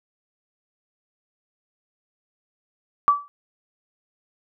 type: tone with exponential decay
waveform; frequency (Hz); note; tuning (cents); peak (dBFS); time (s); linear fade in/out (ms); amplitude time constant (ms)
sine; 1154; D6; -31; -9; 3.08-3.28; 0; 43
effects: none